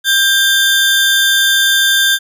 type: tone pair together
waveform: 40% pulse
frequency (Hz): 1588 / 3565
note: G6 / A7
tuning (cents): +22 / +22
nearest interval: octave + major second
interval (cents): 1400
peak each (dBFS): -11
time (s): 0.04-2.19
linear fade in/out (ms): 50
effects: none